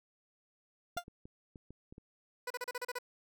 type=clicks; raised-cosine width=3 ms; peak=-37 dBFS; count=7; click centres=0.967 / 1.081 / 1.255 / 1.558 / 1.706 / 1.925 / 1.981 s
type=tone with exponential decay; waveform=30% pulse; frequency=698.5 Hz; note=F5; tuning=in tune; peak=-28 dBFS; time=0.97-1.04 s; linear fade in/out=5 ms; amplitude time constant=15 ms
type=tone bursts; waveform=15% pulse; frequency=493.9 Hz; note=B4; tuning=in tune; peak=-30 dBFS; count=8; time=2.47-2.987 s; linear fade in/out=5 ms; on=34 ms; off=35 ms
effects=none